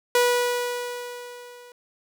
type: tone with level ramp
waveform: sawtooth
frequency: 488.1 Hz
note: B4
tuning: 20 cents flat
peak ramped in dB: -12 to -41 dBFS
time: 0.15-1.72 s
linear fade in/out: 2 ms
effects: none